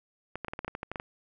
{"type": "clicks", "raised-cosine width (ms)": 0.5, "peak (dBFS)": -20, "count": 12, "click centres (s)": [0.356, 0.447, 0.483, 0.535, 0.591, 0.647, 0.68, 0.751, 0.831, 0.916, 0.958, 0.999], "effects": []}